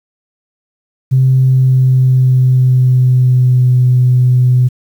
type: tone with pitch glide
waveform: sine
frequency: 130.81 to 125.63 Hz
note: C3 to B2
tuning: 0 to +30 cents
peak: -5 dBFS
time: 1.11-4.69 s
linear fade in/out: 20 ms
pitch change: -70 cents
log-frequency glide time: 1.31-3.78 s
effects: tanh soft clip ceiling -1 dBFS + 7-bit